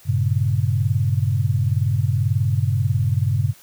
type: chord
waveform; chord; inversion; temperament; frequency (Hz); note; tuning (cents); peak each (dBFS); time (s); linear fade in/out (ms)
sine; G diminished; none; equal; 98 / 116.54 / 138.59; G2 / Bb2 / Db3; 0 / 0 / 0; -20 / -21 / -22; 0.05-3.54; 50
effects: white hiss -49 dBFS RMS until 3.62 s